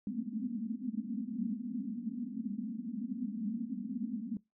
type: band-pass noise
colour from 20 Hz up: pink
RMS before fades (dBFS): -38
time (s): 0.07-4.37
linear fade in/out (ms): 2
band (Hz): 200 to 260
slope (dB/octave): 96
effects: noise-tail reverb RT60 0.2 s tail -22 dB re dry